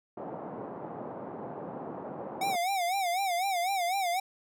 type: band-pass noise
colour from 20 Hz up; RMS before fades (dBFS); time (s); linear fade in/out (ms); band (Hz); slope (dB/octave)
white; -40; 0.17-2.56; 5; 140 to 850; 24
type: tone with vibrato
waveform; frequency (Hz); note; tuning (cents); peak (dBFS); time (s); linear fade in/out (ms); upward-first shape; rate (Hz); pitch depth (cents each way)
square; 740; F#5; 0; -28; 2.41-4.2; 5; sine; 4; 130
effects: none